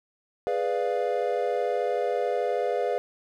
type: chord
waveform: triangle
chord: G# diminished seventh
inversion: none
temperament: equal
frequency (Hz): 415.3 / 493.9 / 587.3 / 698.5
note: G#4 / B4 / D5 / F5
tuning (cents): 0 / 0 / 0 / 0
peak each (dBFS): -28 / -26 / -29 / -28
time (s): 0.47-2.98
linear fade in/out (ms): 0
effects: none